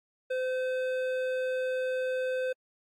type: tone with hard clipping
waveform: sine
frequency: 513 Hz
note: C5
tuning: 34 cents flat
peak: -30 dBFS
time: 0.3-2.53 s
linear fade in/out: 10 ms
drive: 11 dB
effects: AAC 64 kbps